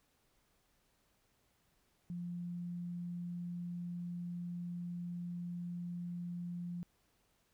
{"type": "tone", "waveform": "sine", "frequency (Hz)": 174.61, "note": "F3", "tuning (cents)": 0, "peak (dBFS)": -39, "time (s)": [2.1, 6.83], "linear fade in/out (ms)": 0, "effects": ["pink hiss -75 dBFS RMS until 7.53 s"]}